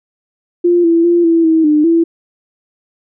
sine tone with pitch steps, 348.9 / 334.1 / 344.9 / 331.8 / 321.9 / 301.4 / 332.9 Hz, F4 / E4 / F4 / E4 / E4 / D4 / E4, -2 / +23 / -22 / +11 / -41 / +45 / +17 cents, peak -7 dBFS, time 0.64-2.04 s, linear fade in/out 10 ms, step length 200 ms, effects none

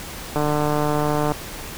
click train, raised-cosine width 1 ms, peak -8 dBFS, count 144, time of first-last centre 0.36-1.32 s, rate 149 Hz, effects pink hiss -34 dBFS RMS until 1.77 s

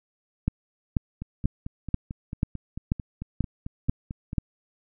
two click trains, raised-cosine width 5 ms, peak -21 / -10 dBFS, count 15 / 9, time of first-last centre 1.22-4.331 / 0.48-4.382 s, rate 4.5 / 2.05 Hz, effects none

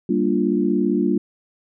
sine chord, G minor seventh, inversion none, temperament equal, 196 / 233.1 / 293.7 / 349.2 Hz, G3 / Bb3 / D4 / F4, 0 / 0 / 0 / 0 cents, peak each -22 dBFS, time 0.09-1.18 s, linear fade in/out 5 ms, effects none

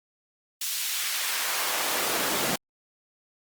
pink noise with high-pass filter sweep, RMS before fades -28 dBFS, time 0.61-2.56 s, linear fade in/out 5 ms, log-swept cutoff 3900 to 200 Hz, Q 0.76, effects Opus 32 kbps

